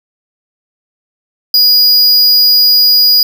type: tone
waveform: square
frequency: 4900 Hz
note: D#8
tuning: 27 cents flat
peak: -5 dBFS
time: 1.54-3.23 s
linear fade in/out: 2 ms
effects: none